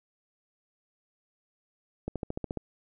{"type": "accelerating click train", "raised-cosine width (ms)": 2, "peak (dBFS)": -19, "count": 8, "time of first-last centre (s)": [2.08, 2.573], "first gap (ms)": 77, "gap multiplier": 0.97, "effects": []}